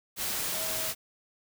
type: tone in noise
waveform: sine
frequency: 640 Hz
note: D#5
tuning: 49 cents sharp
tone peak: -40 dBFS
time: 0.51-0.93 s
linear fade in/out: 50 ms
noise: white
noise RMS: -32 dBFS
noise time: 0.16-0.95 s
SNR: -11 dB
effects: none